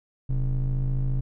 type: ring-modulated tone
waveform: triangle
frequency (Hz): 77.78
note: D#2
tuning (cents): 0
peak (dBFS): -17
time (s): 0.29-1.21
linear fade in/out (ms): 10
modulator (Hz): 50.6
effects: none